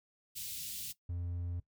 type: band-stop noise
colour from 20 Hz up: white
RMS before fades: -42 dBFS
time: 0.35-0.93 s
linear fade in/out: 20 ms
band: 190 to 2800 Hz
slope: 24 dB/octave
type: tone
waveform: triangle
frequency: 87.31 Hz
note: F2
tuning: in tune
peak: -34 dBFS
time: 1.09-1.6 s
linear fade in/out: 5 ms
effects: noise-tail reverb RT60 0.1 s tail -17 dB re dry